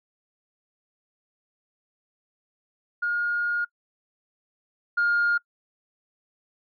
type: tone pair in turn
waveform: sine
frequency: 1426 / 1415.3 Hz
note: F6 / F6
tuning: +36 / +23 cents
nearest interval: unison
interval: 13 cents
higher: first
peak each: -22 / -18 dBFS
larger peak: second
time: 3.02-3.65 / 4.97-5.38 s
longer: first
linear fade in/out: 10 ms
effects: noise-tail reverb RT60 0.1 s tail -26 dB re dry + tanh soft clip ceiling -16 dBFS